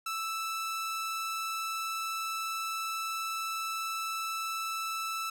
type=tone with vibrato; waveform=sawtooth; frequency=1318.5 Hz; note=E6; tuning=in tune; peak=-29 dBFS; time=0.06-5.3 s; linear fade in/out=5 ms; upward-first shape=square; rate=20 Hz; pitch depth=9 cents each way; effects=none